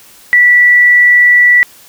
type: tone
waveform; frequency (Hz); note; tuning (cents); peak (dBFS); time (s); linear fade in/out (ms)
sine; 1957; B6; -16; -3; 0.33-1.63; 0
effects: white hiss -40 dBFS RMS until 1.88 s